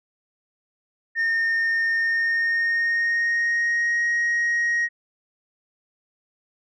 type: tone with pitch glide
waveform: sine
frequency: 1827 to 1882.7 Hz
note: A#6 to A#6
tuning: -35 to +17 cents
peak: -17 dBFS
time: 1.15-4.89 s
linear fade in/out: 50 ms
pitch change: +52 cents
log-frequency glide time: 1.96-4.05 s
effects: tanh soft clip ceiling -18 dBFS